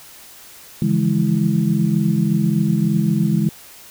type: tone cluster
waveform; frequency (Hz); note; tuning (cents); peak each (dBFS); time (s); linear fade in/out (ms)
sine; 142.2 / 165.6 / 173.5 / 207.5 / 325.9; C#3 / E3 / F3 / G#3 / E4; +45 / +8 / -11 / -1 / -20; -21 / -19 / -27 / -18 / -27; 0.82-3.49; 2
effects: white hiss -42 dBFS RMS until 3.9 s